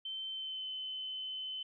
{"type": "tone with pitch glide", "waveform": "sine", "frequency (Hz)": [3093, 3047], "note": ["G7", "G7"], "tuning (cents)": [-24, -50], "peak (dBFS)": -38, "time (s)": [0.05, 1.63], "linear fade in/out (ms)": 5, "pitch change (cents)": -26, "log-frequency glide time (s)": [0.31, 0.67], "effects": []}